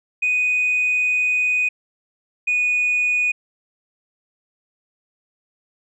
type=tone pair in turn; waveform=sine; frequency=2489 / 2475 Hz; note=D#7 / D#7; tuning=0 / -10 cents; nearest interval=unison; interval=10 cents; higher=first; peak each=-15 dBFS; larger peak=neither; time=0.22-1.69 / 2.47-3.32 s; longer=first; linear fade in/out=10 ms; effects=tanh soft clip ceiling -13 dBFS